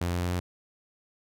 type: tone with pitch steps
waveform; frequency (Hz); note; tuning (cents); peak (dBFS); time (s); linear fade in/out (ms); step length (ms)
sawtooth; 87.31 / 88.22 / 89.14; F2 / F2 / F2; 0 / +18 / +36; -23; 0.01-0.4; 5; 130
effects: none